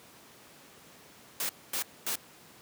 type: noise bursts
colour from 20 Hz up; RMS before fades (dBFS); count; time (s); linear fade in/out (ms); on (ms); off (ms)
white; -32; 3; 1.4-2.156; 2; 92; 240
effects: pink hiss -54 dBFS RMS until 2.61 s + high-pass 150 Hz 12 dB/octave